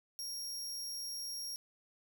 sawtooth tone, 5588 Hz, F8, in tune, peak -37 dBFS, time 0.19-1.56 s, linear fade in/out 0 ms, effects none

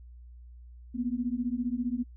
sine beating tone pair, 236.2 / 251.2 Hz, A#3 / B3, +23 / +30 cents, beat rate 15 Hz, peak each -31 dBFS, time 0.94-2.04 s, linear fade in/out 20 ms, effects noise-tail reverb RT60 0.1 s tail -26 dB re dry + added 60 Hz sine -46 dBFS peak until 2.16 s

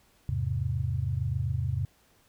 sine chord, E augmented, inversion none, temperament equal, 82.41 / 103.83 / 130.81 Hz, E2 / G#2 / B#2, 0 / 0 / 0 cents, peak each -32 / -31 / -30 dBFS, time 0.29-1.85 s, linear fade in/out 0 ms, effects pink hiss -64 dBFS RMS until 2.28 s

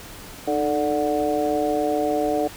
harmonic tone with a mistuned harmonic, 146.83 Hz, D3, in tune, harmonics 2 / 3 / 4 / 5, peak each -25 / -25 / -25 / -25 dBFS, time 0.47-2.48 s, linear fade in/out 10 ms, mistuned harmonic 2, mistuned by +66 cents, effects pink hiss -40 dBFS RMS until 2.56 s

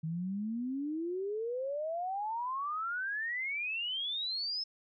sine exponential sweep, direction up, 155.56 to 5270 Hz, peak -33 dBFS, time 0.03-4.64 s, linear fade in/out 10 ms, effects none

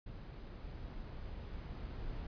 brown noise with level ramp, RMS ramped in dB -48 to -43 dBFS, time 0.06-2.27 s, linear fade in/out 5 ms, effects resampled to 11025 Hz

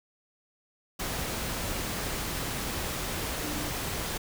sine tone in noise, 298.1 Hz, D4, 26 cents sharp, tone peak -37 dBFS, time 3.43-3.71 s, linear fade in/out 10 ms, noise pink, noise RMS -33 dBFS, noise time 0.99-4.18 s, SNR -7 dB, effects none

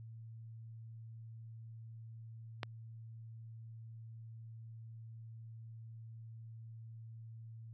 click, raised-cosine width 0.3 ms, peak -21 dBFS, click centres 2.632 s, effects added 113 Hz sine -48 dBFS peak until 7.73 s

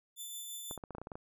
10% pulse tone with tremolo, 3520 Hz, A7, in tune, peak -33 dBFS, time 0.16-0.78 s, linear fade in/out 50 ms, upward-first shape triangle, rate 5.9 Hz, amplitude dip 30%
clicks, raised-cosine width 1 ms, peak -29 dBFS, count 10, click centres 0.711 / 0.777 / 0.838 / 0.907 / 0.95 / 0.983 / 1.016 / 1.071 / 1.118 / 1.155 s
effects none

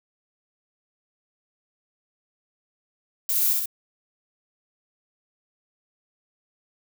violet noise with echo, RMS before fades -24 dBFS, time 3.29-3.53 s, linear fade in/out 2 ms, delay 64 ms, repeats 2, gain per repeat -2 dB, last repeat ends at 3.658 s, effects none

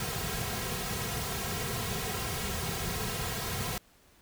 pink noise with comb filter, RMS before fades -34 dBFS, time 0-3.78 s, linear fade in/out 2 ms, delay 3.4 ms, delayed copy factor -0.9, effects pink hiss -62 dBFS RMS until 4.21 s

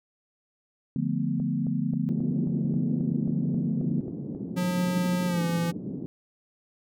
sine chord, B half-diminished seventh, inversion first, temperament equal with one note detuned, 146.83 / 174.61 / 220 / 248.7 Hz, D3 / F3 / A3 / B3, 0 / 0 / 0 / +12 cents, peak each -30 dBFS, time 0.96-4.01 s, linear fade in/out 2 ms
click train, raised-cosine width 2 ms, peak -27 dBFS, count 12, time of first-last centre 1.4-4.349 s, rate 3.73 Hz
pink band-pass noise, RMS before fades -35 dBFS, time 2.09-6.06 s, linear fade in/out 0 ms, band 150 to 340 Hz, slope 24 dB/octave
square tone with pitch glide, 179.6 to 169.52 Hz, F3 to E3, +49 to +49 cents, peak -25 dBFS, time 4.56-5.72 s, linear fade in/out 20 ms, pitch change -100 cents, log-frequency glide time 5.26-5.43 s
effects none

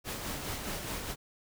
pink noise with tremolo, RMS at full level -36 dBFS, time 0.04-1.16 s, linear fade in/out 50 ms, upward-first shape sine, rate 4.8 Hz, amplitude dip 40%, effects none

